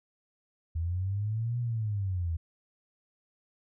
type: linear two-way sweep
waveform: sine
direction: up then down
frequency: 79.8 to 122 to 79.8 Hz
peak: -28 dBFS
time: 0.75-2.37 s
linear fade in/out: 10 ms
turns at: 1.59 s
effects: none